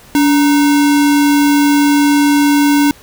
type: tone with sample-and-hold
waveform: sine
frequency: 287.9 Hz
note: D4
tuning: 34 cents flat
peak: -7 dBFS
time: 0.15-2.91 s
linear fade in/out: 0 ms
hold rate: 1225 Hz
effects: pink hiss -41 dBFS RMS until 3.02 s